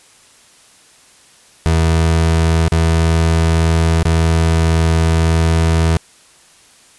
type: tone with dropouts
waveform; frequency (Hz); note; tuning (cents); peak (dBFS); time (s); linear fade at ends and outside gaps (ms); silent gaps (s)
30% pulse; 81.8; E2; -13; -8; 1.66-5.97; 0; 2.682-2.72 / 4.03-4.053
effects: white hiss -47 dBFS RMS until 6.98 s + resampled to 24000 Hz